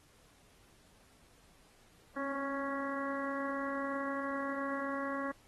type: harmonic tone with a mistuned harmonic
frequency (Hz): 277.2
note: C#4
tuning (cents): 0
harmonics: 1 / 2 / 3 / 4 / 5 / 6 / 7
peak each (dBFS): -39 / -40 / -50 / -40 / -48 / -45 / -47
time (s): 2.16-5.32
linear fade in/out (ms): 10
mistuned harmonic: 1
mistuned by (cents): -30
effects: pink hiss -65 dBFS RMS until 5.47 s + AAC 32 kbps